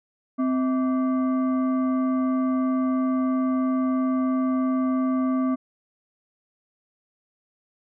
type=tone with frequency modulation; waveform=sine; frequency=259.3 Hz; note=C4; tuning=15 cents flat; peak=-20 dBFS; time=0.38-5.56 s; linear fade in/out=20 ms; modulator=903 Hz; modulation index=0.48; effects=none